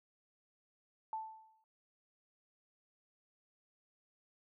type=tone with exponential decay; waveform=sine; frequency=880 Hz; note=A5; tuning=in tune; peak=-35 dBFS; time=1.13-1.64 s; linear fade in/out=1 ms; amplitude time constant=110 ms; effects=none